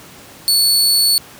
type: tone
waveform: sawtooth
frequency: 4435 Hz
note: C#8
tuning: in tune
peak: -8 dBFS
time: 0.48-1.18 s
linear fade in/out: 0 ms
effects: pink hiss -39 dBFS RMS until 1.39 s + high-pass 100 Hz 12 dB/octave